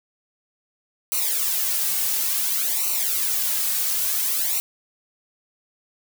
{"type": "noise with flanger", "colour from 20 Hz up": "blue", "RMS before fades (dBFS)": -23, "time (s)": [1.12, 4.6], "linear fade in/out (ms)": 0, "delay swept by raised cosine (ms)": [0.58, 2.98], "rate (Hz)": 0.57, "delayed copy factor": -0.95, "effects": []}